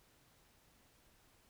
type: silence
effects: pink hiss -69 dBFS RMS until 1.49 s